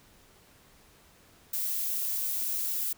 violet noise, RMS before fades -31 dBFS, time 1.53-2.93 s, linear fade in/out 5 ms, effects pink hiss -59 dBFS RMS until 2.97 s

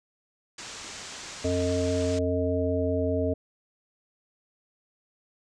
white low-pass noise, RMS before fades -41 dBFS, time 0.58-2.19 s, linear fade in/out 5 ms, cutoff 7800 Hz, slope 48 dB/octave
harmonic tone, 89.5 Hz, F2, 43 cents sharp, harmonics 1 / 3 / 5 / 7, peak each -29 / -29 / -29 / -29 dBFS, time 1.44-3.34 s, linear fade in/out 10 ms
effects none

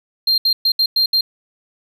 triangle tone bursts at uneven times, 4186 Hz, C8, in tune, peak -11 dBFS, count 6, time 0.27-0.38 / 0.45-0.53 / 0.65-0.72 / 0.79-0.86 / 0.96-1.06 / 1.13-1.21 s, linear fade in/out 5 ms, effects none

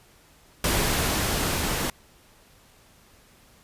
pink noise with level ramp, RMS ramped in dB -23 to -27 dBFS, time 0.64-1.9 s, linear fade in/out 2 ms, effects pink hiss -56 dBFS RMS until 3.63 s + resampled to 32000 Hz

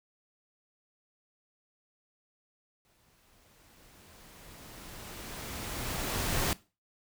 pink noise with exponential growth, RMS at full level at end -29 dBFS, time 2.85-6.53 s, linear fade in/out 0 ms, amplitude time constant 800 ms, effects noise-tail reverb RT60 0.3 s tail -19 dB re dry

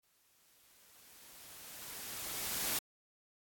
white noise with exponential growth, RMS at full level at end -34 dBFS, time 0.03-2.79 s, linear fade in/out 5 ms, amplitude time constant 600 ms, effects AAC 64 kbps

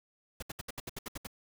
pink noise bursts, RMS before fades -40 dBFS, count 10, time 0.4-1.271 s, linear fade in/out 5 ms, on 25 ms, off 69 ms, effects none

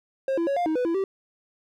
triangle tone with pitch steps, 535 / 336.1 / 556 / 703 / 315.1 / 496.8 / 334.2 / 387.2 Hz, C5 / E4 / C#5 / F5 / D#4 / B4 / E4 / G4, +38 / +34 / +5 / +11 / +22 / +10 / +24 / -21 cents, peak -20 dBFS, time 0.28-1.04 s, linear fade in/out 2 ms, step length 95 ms, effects none

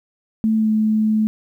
sine tone with pitch glide, 220 to 216.5 Hz, A3 to A3, 0 to -28 cents, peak -14 dBFS, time 0.44-1.27 s, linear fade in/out 0 ms, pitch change -28 cents, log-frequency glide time 0.56-0.7 s, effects 9-bit

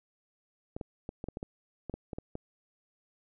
clicks, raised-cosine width 2 ms, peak -24 dBFS, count 12, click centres 0.765 / 0.812 / 1.091 / 1.241 / 1.286 / 1.371 / 1.429 / 1.897 / 1.94 / 2.132 / 2.185 / 2.354 s, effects none

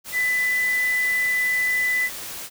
sine tone in noise, 1997 Hz, B6, 19 cents sharp, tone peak -19 dBFS, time 0.12-2.1 s, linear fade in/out 50 ms, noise white, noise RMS -34 dBFS, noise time 0.04-2.5 s, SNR +12 dB, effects none

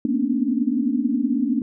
sine tone cluster, 225.5 / 241.3 / 252.2 / 273.1 / 292.1 Hz, A3 / B3 / B3 / C#4 / D4, +43 / -40 / +36 / -26 / -9 cents, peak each -25 dBFS, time 0.05-1.62 s, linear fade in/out 2 ms, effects none

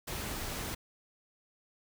pink noise, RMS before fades -38 dBFS, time 0.07-0.75 s, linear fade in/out 10 ms, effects none

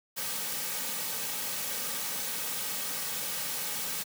white noise with comb filter, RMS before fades -34 dBFS, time 0.16-4.04 s, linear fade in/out 20 ms, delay 2.9 ms, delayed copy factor -0.65, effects high-pass 150 Hz 12 dB/octave

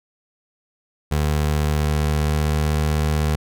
25% pulse tone with pitch glide, 75 to 76.09 Hz, D2 to D#2, +37 to -38 cents, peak -14 dBFS, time 1.11-3.36 s, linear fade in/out 10 ms, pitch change +25 cents, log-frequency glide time 1.72-2.81 s, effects none

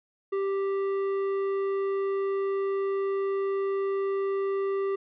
sine tone with tanh clipping, 392 Hz, G4, in tune, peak -27 dBFS, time 0.32-4.96 s, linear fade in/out 10 ms, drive 10 dB, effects none

